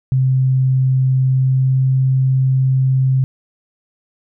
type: tone with pitch glide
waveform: sine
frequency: 130.81 to 131.64 Hz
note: C3 to C3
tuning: 0 to +11 cents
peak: -11 dBFS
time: 0.12-3.24 s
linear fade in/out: 0 ms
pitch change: +11 cents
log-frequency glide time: 1.23-1.88 s
effects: none